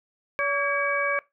harmonic tone with a mistuned harmonic, 569 Hz, C#5, 45 cents sharp, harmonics 1 / 2 / 3 / 4, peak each -28 / -28 / -28 / -28 dBFS, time 0.39-1.19 s, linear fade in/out 0 ms, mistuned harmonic 3, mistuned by -72 cents, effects noise-tail reverb RT60 0.2 s tail -20 dB re dry

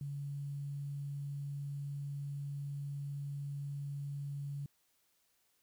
sine tone with quantisation, 141.9 Hz, C#3, 41 cents sharp, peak -38 dBFS, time 0.01-4.66 s, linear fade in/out 2 ms, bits 11, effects white hiss -75 dBFS RMS until 5.62 s

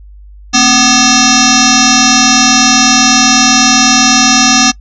sine tone with frequency modulation, 2686 Hz, E7, 32 cents sharp, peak -4 dBFS, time 0.53-4.72 s, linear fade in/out 20 ms, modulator 492 Hz, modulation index 7.4, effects noise-tail reverb RT60 0.1 s tail -23 dB re dry + added 50 Hz sine -31 dBFS peak until 4.8 s

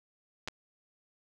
clicks, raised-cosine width 0.2 ms, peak -19 dBFS, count 2, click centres 0.476 / 0.484 s, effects none

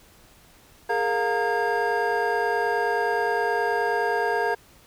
triangle tone cluster, 416.5 / 466 / 707 / 922 / 1624 Hz, G#4 / A#4 / F5 / A#5 / G#6, +5 / -1 / +21 / -19 / -39 cents, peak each -26 dBFS, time 0.89-4.55 s, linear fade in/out 10 ms, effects pink hiss -54 dBFS RMS until 4.86 s

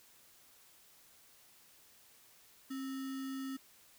sine tone with sample-and-hold, 267.7 Hz, C4, 40 cents sharp, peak -38 dBFS, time 2.7-3.57 s, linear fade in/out 10 ms, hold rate 1575 Hz, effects white hiss -63 dBFS RMS until 3.98 s

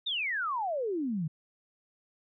sine exponential sweep, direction down, 3782 to 146.83 Hz, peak -29 dBFS, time 0.06-1.28 s, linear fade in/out 10 ms, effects none

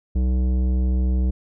sine tone with tanh clipping, 63.1 Hz, B1, 38 cents sharp, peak -19 dBFS, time 0.15-1.31 s, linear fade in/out 10 ms, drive 13 dB, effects none

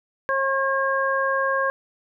harmonic tone, 540 Hz, C#5, 45 cents flat, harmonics 1 / 2 / 3, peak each -24 / -24 / -24 dBFS, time 0.29-1.7 s, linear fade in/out 0 ms, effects none

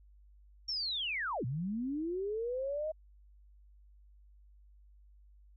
sine linear two-way sweep, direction down then up, 5580 to 114 to 637 Hz, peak -33 dBFS, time 0.68-2.92 s, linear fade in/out 10 ms, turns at 1.45 s, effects added 50 Hz sine -57 dBFS peak until 5.56 s

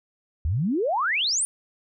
sine exponential sweep, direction up, 69.3 to 9870 Hz, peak -21 dBFS, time 0.45-1.45 s, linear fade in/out 0 ms, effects none

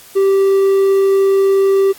triangle tone, 390.2 Hz, G4, 8 cents flat, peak -7 dBFS, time 0.15-1.93 s, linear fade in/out 20 ms, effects white hiss -40 dBFS RMS until 1.98 s + AAC 64 kbps

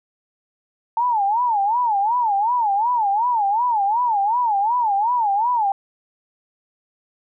sine tone with vibrato, 884 Hz, A5, 8 cents sharp, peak -16 dBFS, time 0.97-5.72 s, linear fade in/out 2 ms, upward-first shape sine, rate 2.7 Hz, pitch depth 200 cents each way, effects none

